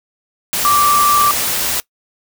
sine tone in noise, 1170 Hz, D6, 7 cents flat, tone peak -10 dBFS, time 0.65-1.31 s, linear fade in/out 0 ms, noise white, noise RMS -18 dBFS, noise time 0.53-1.8 s, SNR +5 dB, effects noise-tail reverb RT60 0.1 s tail -22 dB re dry

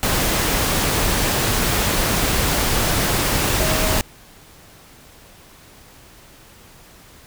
sine tone in noise, 632 Hz, D#5, 27 cents sharp, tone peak -26 dBFS, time 3.6-3.98 s, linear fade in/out 0 ms, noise pink, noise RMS -19 dBFS, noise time 0.03-4.01 s, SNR -10 dB, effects pink hiss -46 dBFS RMS until 7.26 s

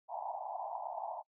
pink band-pass noise, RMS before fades -41 dBFS, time 0.08-1.23 s, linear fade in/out 50 ms, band 650 to 960 Hz, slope 96 dB/octave, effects noise-tail reverb RT60 0.1 s tail -26 dB re dry

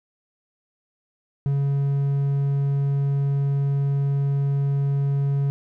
triangle tone, 139.8 Hz, C#3, 15 cents sharp, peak -17 dBFS, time 1.46-5.5 s, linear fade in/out 0 ms, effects none

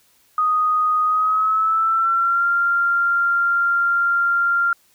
sine tone with pitch glide, 1244.5 to 1388.9 Hz, D#6 to F6, 0 to -10 cents, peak -15 dBFS, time 0.38-4.73 s, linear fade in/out 2 ms, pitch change +190 cents, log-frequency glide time 1.05-2.46 s, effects white hiss -58 dBFS RMS until 4.94 s

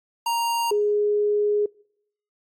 square / sine tone pair in turn, 933 / 415.6 Hz, A#5 / G#4, +1 / +1 cents, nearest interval octave + major second, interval 1400 cents, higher first, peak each -22 / -18 dBFS, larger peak second, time 0.26-0.71 / 0.71-1.66 s, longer second, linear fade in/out 5 ms, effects noise-tail reverb RT60 0.7 s tail -25 dB re dry + AAC 64 kbps

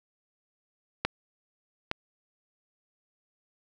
clicks, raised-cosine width 0.3 ms, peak -9 / -12 dBFS, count 2, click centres 1.05 / 1.914 s, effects none

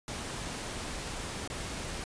pink noise with dropouts, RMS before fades -38 dBFS, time 0.08-2.04 s, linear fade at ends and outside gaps 1 ms, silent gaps 1.476-1.5 s, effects resampled to 22050 Hz

